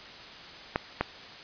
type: clicks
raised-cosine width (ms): 0.5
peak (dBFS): -10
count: 2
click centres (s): 0.759 / 1.01
effects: white hiss -45 dBFS RMS until 1.43 s + resampled to 11025 Hz